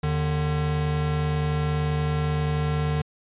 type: tone pair together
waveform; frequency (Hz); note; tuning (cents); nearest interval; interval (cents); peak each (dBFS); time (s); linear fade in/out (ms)
square; 79.52 / 150; D#2 / D3; +38 / +37; major seventh; 1099; -29 / -24; 0.03-3.02; 5
effects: resampled to 8000 Hz